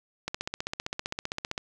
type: click train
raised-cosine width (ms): 0.2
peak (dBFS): -14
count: 21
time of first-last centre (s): 0.28-1.579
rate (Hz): 15.4
effects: none